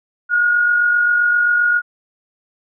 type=tone with amplitude modulation; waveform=sine; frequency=1438 Hz; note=F#6; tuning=50 cents flat; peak=-10 dBFS; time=0.29-1.82 s; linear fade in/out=50 ms; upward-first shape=sine; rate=47.6 Hz; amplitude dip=40%; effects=none